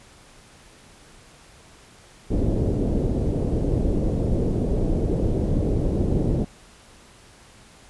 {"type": "low-pass noise", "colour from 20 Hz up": "pink", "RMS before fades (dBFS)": -22, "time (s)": [2.3, 6.45], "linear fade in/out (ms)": 10, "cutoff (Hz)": 500, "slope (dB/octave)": 24, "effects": ["pink hiss -50 dBFS RMS until 7.89 s", "resampled to 24000 Hz"]}